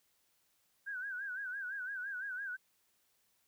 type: tone with vibrato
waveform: sine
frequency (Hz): 1553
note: G6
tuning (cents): -17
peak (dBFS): -38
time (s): 0.86-2.57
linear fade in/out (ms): 20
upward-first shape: sine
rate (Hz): 5.9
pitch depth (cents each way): 110
effects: white hiss -75 dBFS RMS until 3.47 s